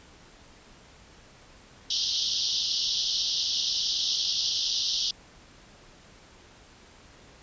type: band-pass noise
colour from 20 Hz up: white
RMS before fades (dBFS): -28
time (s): 1.9-5.11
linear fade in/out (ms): 5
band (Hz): 3000 to 5800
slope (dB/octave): 96
effects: pink hiss -53 dBFS RMS until 7.42 s + resampled to 16000 Hz